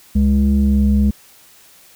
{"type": "tone pair together", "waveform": "sine", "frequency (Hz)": [69.3, 206.6], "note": ["C#2", "G#3"], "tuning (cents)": [0, -9], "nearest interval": "octave + perfect fifth", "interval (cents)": 1891, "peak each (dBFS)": -12, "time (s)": [0.15, 1.11], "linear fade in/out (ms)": 10, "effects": ["tanh soft clip ceiling -7 dBFS", "white hiss -47 dBFS RMS until 1.95 s"]}